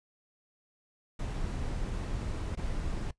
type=noise with dropouts; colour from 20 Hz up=brown; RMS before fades=-34 dBFS; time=1.19-3.11 s; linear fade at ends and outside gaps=5 ms; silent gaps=2.554-2.572 s; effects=noise-tail reverb RT60 0.1 s tail -19 dB re dry + resampled to 22050 Hz